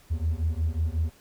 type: beating tone pair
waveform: triangle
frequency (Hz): 77.5 / 83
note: D#2 / E2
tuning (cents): -6 / +12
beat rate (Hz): 5.5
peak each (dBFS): -24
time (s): 0.1-1.11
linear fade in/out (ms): 20
effects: tanh soft clip ceiling -18 dBFS + pink hiss -57 dBFS RMS until 1.2 s